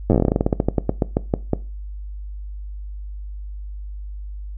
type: slowing click train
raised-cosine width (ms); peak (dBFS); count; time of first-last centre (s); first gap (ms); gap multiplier
2; -3; 24; 0.1-1.533; 9; 1.15
effects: noise-tail reverb RT60 0.3 s tail -19 dB re dry + added 50 Hz sine -29 dBFS peak until 4.57 s